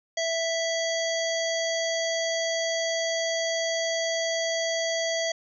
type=harmonic tone; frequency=659.3 Hz; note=E5; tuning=in tune; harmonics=1 / 3 / 5 / 7 / 9 / 10; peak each=-27 / -32 / -34 / -35 / -37 / -37 dBFS; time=0.17-5.32 s; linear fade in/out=5 ms; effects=none